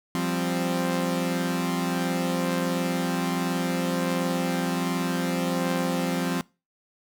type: chord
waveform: sawtooth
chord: F suspended second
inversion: none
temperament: equal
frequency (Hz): 174.61 / 196 / 261.6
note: F3 / G3 / C4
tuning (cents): 0 / 0 / 0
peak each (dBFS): -23 / -29 / -24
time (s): 0.15-6.41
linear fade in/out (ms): 0
effects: noise-tail reverb RT60 0.3 s tail -23 dB re dry